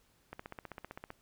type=click train; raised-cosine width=0.5 ms; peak=-28 dBFS; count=13; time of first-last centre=0.33-1.104 s; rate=15.5 Hz; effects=pink hiss -70 dBFS RMS until 1.21 s